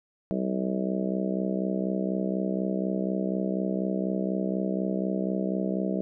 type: harmonic tone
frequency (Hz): 64.1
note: C2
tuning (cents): -35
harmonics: 3 / 4 / 5 / 6 / 7 / 8 / 9 / 10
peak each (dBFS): -28 / -38 / -33 / -36 / -36 / -42 / -37 / -36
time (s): 0.31-6.01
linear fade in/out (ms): 0
effects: none